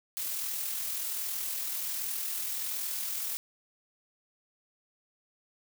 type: noise with amplitude modulation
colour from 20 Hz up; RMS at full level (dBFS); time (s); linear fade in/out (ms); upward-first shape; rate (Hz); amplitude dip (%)
blue; -33; 0.17-3.37; 0; sine; 41.3; 30
effects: none